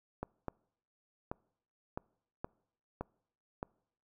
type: clicks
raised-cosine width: 1 ms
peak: -23 dBFS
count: 7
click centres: 0.23 / 0.483 / 1.315 / 1.975 / 2.445 / 3.01 / 3.629 s
effects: noise-tail reverb RT60 0.7 s tail -26 dB re dry